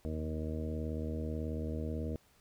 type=harmonic tone with a mistuned harmonic; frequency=78.3 Hz; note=D#2; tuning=11 cents sharp; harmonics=1 / 2 / 3 / 4 / 5 / 6 / 7 / 8; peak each=-37 / -44 / -41 / -44 / -52 / -44 / -51 / -49 dBFS; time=0.05-2.16 s; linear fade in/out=0 ms; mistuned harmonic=1; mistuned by=+49 cents; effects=pink hiss -67 dBFS RMS until 2.4 s